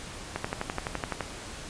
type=click train; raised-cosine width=0.5 ms; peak=-14 dBFS; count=11; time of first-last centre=0.36-1.207 s; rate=11.8 Hz; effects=pink hiss -41 dBFS RMS until 1.69 s + resampled to 22050 Hz